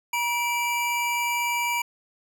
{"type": "tone pair together", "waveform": "square", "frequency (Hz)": [956, 2330], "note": ["A#5", "D7"], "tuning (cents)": [43, -14], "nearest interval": "octave + minor third", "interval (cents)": 1543, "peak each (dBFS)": -27, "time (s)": [0.13, 1.82], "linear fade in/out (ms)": 5, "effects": []}